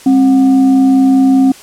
sine tone with frequency modulation, 266 Hz, C4, 29 cents sharp, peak -5 dBFS, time 0.06-1.52 s, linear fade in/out 5 ms, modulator 467 Hz, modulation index 0.33, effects white hiss -36 dBFS RMS until 1.62 s + low-pass 10000 Hz 12 dB/octave

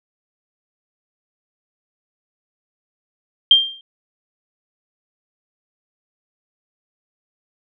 sine tone with exponential decay, 3181 Hz, G7, 25 cents sharp, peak -4 dBFS, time 3.51-3.81 s, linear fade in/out 2 ms, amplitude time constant 65 ms, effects none

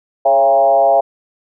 sine tone with frequency modulation, 679 Hz, F5, 49 cents flat, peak -8 dBFS, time 0.25-1.01 s, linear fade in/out 10 ms, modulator 128 Hz, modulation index 1.1, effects none

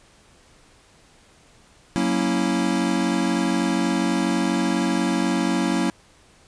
square chord, F# dominant seventh, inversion none, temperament equal, 185 / 233.1 / 277.2 / 329.6 Hz, F#3 / A#3 / C#4 / E4, 0 / 0 / 0 / 0 cents, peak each -26 dBFS, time 1.96-5.9 s, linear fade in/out 0 ms, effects pink hiss -54 dBFS RMS until 6.47 s + resampled to 22050 Hz

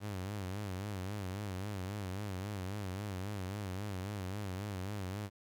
sawtooth tone with vibrato, 98 Hz, G2, in tune, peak -34 dBFS, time 0-5.3 s, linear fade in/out 50 ms, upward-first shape sine, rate 3.7 Hz, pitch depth 120 cents each way, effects 11-bit

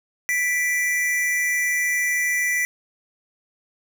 square tone pair together, 1975.5 / 2349 Hz, B6 / D7, 0 / 0 cents, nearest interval minor third, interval 300 cents, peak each -21 / -29 dBFS, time 0.29-2.65 s, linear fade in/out 0 ms, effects none

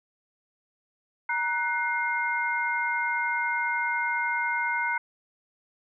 sine tone cluster, 942 / 1488 / 2122 Hz, A#5 / F#6 / C7, +18 / +9 / +24 cents, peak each -29 dBFS, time 1.29-4.98 s, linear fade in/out 5 ms, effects none

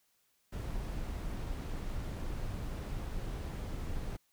brown noise, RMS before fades -38 dBFS, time 0.52-4.17 s, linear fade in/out 10 ms, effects white hiss -74 dBFS RMS until 4.32 s

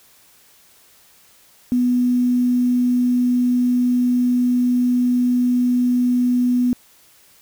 sine tone with quantisation, 246.9 Hz, B3, in tune, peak -14 dBFS, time 1.72-6.73 s, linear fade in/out 0 ms, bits 7, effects white hiss -52 dBFS RMS until 7.41 s

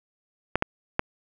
clicks, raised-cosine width 0.5 ms, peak -6 dBFS, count 3, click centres 0.556 / 0.624 / 0.994 s, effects none

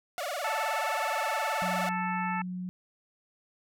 sawtooth tone with vibrato, 644 Hz, E5, 41 cents flat, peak -28 dBFS, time 0.18-1.89 s, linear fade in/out 0 ms, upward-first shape sine, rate 19 Hz, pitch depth 240 cents each way
harmonic tone, 440 Hz, A4, in tune, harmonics 2 / 3 / 4 / 5 / 6, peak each -32 / -36 / -38 / -40 / -42 dBFS, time 0.44-2.42 s, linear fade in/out 5 ms
sine tone, 181.7 Hz, F#3, 31 cents flat, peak -33 dBFS, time 1.62-2.69 s, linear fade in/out 0 ms
effects none

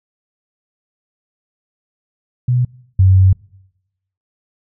sine tone pair in turn, 124.2 / 94.43 Hz, B2 / F#2, +10 / +36 cents, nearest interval perfect fourth, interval 474 cents, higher first, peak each -11 / -6 dBFS, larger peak second, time 2.48-2.65 / 2.99-3.33 s, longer second, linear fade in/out 5 ms, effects noise-tail reverb RT60 0.9 s tail -25 dB re dry

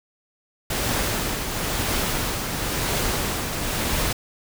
pink noise with tremolo, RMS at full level -23 dBFS, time 0.7-4.13 s, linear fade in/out 5 ms, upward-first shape triangle, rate 0.98 Hz, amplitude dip 45%, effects none

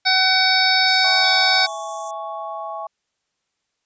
harmonic tone, 754 Hz, F#5, 32 cents sharp, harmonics 1 / 2 / 3 / 5 / 6 / 7, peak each -21 / -21 / -21 / -21 / -21 / -21 dBFS, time 0.05-1.67 s, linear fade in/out 20 ms
pink high-pass noise, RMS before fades -35 dBFS, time 0.87-2.11 s, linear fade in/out 5 ms, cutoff 5900 Hz, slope 96 dB/octave
sine chord, C# minor, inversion first, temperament equal, 659.3 / 830.6 / 1108.7 Hz, E5 / G#5 / C#6, 0 / 0 / 0 cents, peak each -31 dBFS, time 1.04-2.87 s, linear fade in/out 5 ms
sine tone with exponential decay, 3459 Hz, A7, 30 cents flat, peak -29 dBFS, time 1.24-2.85 s, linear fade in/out 1 ms, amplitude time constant 350 ms
effects white hiss -74 dBFS RMS until 3.85 s + resampled to 16000 Hz

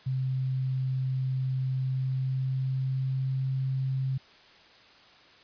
sine tone with pitch glide, 130.81 to 132.56 Hz, C3 to C3, 0 to +23 cents, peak -26 dBFS, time 0.06-4.18 s, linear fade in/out 10 ms, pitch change +23 cents, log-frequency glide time 1.75-3.51 s, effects white hiss -55 dBFS RMS until 5.43 s + resampled to 11025 Hz

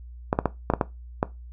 clicks, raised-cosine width 1 ms, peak -6 dBFS, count 7, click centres 0.329 / 0.389 / 0.457 / 0.701 / 0.737 / 0.812 / 1.229 s, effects noise-tail reverb RT60 0.2 s tail -17 dB re dry + added 60 Hz sine -39 dBFS peak until 1.52 s

